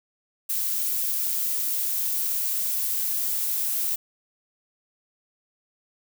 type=noise with high-pass filter sweep; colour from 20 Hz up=violet; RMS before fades=-26 dBFS; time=0.49-3.96 s; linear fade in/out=10 ms; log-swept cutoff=320 to 720 Hz; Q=4; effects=none